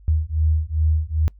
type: beating tone pair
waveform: sine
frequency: 77.2 / 79.7 Hz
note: D#2 / D#2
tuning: -13 / +42 cents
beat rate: 2.5 Hz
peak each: -20 dBFS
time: 0.08-1.28 s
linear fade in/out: 0 ms
effects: noise-tail reverb RT60 0.1 s tail -25 dB re dry + added 50 Hz sine -44 dBFS peak until 1.39 s